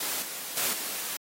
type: noise with level steps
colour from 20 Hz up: white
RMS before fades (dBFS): -31 / -37 / -28 / -34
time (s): 0-1.17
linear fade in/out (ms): 5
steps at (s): 0.22 / 0.57 / 0.73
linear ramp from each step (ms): 2
effects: high-pass 200 Hz 12 dB/octave + AAC 48 kbps